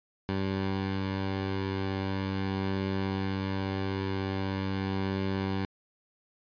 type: tone pair together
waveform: 15% pulse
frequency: 96.51 / 192.6 Hz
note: G2 / G3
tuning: -27 / -30 cents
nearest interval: octave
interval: 1197 cents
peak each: -23 / -35 dBFS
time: 0.29-5.65 s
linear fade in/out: 0 ms
effects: resampled to 11025 Hz